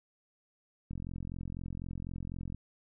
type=click train; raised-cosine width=5 ms; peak=-28 dBFS; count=73; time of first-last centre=0.91-2.546 s; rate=44 Hz; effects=none